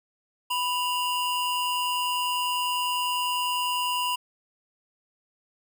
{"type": "tone pair together", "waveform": "square", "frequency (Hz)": [990, 2800], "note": ["B5", "F7"], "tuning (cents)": [4, 4], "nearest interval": "octave + tritone", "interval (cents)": 1800, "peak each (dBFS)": [-27, -30], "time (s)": [0.5, 4.16], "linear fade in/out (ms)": 10, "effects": []}